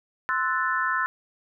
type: chord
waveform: sine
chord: F# half-diminished seventh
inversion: second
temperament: equal with one note detuned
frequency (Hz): 1041.7 / 1318.5 / 1480 / 1760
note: C6 / E6 / F#6 / A6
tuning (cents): -8 / 0 / 0 / 0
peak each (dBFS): -28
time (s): 0.29-1.06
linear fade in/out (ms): 0
effects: none